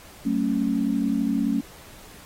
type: tone cluster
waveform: sine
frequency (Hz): 189.6 / 224.8 / 276.5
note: F#3 / A3 / C#4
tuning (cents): +43 / +37 / -4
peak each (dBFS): -28 / -24 / -24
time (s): 0.25-1.61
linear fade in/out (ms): 10
effects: pink hiss -47 dBFS RMS until 2.25 s + AAC 48 kbps